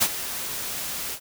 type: noise with ADSR envelope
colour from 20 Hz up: white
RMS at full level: -18 dBFS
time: 0-1.2 s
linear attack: 22 ms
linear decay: 55 ms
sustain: -13 dB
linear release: 76 ms
effects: none